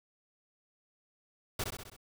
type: noise with echo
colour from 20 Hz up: pink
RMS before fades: -34 dBFS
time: 1.59-1.64 s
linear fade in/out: 5 ms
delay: 65 ms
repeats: 5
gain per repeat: -4 dB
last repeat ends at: 1.965 s
effects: none